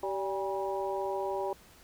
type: harmonic tone with a mistuned harmonic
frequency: 193.1 Hz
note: G3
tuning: 26 cents flat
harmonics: 2 / 3 / 4 / 5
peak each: -34 / -36 / -37 / -38 dBFS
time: 0.03-1.53 s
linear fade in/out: 2 ms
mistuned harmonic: 4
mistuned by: +71 cents
effects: pink hiss -57 dBFS RMS until 1.83 s